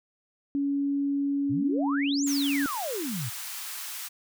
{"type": "tone", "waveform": "sine", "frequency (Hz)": 281.1, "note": "C#4", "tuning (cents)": 24, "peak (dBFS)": -24, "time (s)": [0.55, 2.66], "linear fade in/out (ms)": 0}
{"type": "exponential two-way sweep", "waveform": "sine", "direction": "up then down", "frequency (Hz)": [105.4, 7620, 105.4], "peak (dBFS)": -30, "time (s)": [1.49, 3.3], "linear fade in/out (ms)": 20, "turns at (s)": 2.25}
{"type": "high-pass noise", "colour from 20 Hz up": "white", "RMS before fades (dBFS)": -37, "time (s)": [2.26, 4.09], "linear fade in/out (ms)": 20, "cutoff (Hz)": 890, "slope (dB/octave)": 24}
{"effects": []}